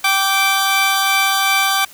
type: tone pair together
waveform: 15% pulse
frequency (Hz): 778.9 / 1167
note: G5 / D6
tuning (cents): -11 / -11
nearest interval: perfect fifth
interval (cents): 700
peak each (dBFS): -10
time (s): 0.04-1.85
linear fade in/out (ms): 5
effects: white hiss -42 dBFS RMS until 1.93 s